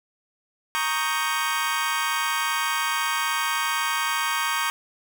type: chord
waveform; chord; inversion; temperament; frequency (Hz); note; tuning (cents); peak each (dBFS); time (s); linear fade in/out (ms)
25% pulse; Eb dominant seventh; second; equal; 932.3 / 1108.7 / 1244.5 / 1568; Bb5 / Db6 / Eb6 / G6; 0 / 0 / 0 / 0; -25 / -24 / -26 / -25; 0.75-4.7; 0
effects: none